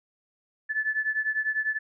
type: beating tone pair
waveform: sine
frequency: 1736 / 1746 Hz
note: A6 / A6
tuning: -24 / -14 cents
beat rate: 10 Hz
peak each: -27 / -29 dBFS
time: 0.69-1.79 s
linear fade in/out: 20 ms
effects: none